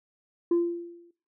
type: tone with exponential decay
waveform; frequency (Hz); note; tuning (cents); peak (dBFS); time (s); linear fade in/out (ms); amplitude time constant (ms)
sine; 343.6; F4; -28; -16; 0.51-1.11; 5; 130
effects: noise-tail reverb RT60 0.4 s tail -17 dB re dry + tanh soft clip ceiling -18 dBFS